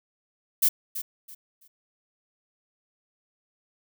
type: noise with echo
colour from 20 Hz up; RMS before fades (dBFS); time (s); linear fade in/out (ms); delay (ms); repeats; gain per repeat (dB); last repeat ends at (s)
violet; -20; 0.62-0.69; 10; 330; 3; -12; 1.68
effects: none